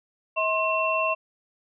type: tone cluster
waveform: sine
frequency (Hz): 641 / 1059 / 2707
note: E5 / C6 / E7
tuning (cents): -49 / +21 / +45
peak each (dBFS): -26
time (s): 0.36-1.15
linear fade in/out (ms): 20
effects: none